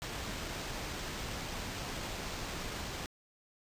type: noise with sample-and-hold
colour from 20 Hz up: pink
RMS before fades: -40 dBFS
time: 0.02-3.06 s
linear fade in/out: 0 ms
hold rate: 11025 Hz
effects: resampled to 32000 Hz